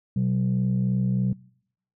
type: tone pair together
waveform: sine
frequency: 125.78 / 189 Hz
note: B2 / F#3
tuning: +32 / +37 cents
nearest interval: perfect fifth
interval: 705 cents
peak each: -22 dBFS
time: 0.16-1.33 s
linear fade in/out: 5 ms
effects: noise-tail reverb RT60 0.7 s tail -25 dB re dry + tanh soft clip ceiling -16 dBFS